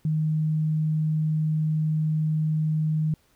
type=tone; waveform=sine; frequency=155.56 Hz; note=D#3; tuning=in tune; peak=-21 dBFS; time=0.05-3.14 s; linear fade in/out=2 ms; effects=pink hiss -64 dBFS RMS until 3.35 s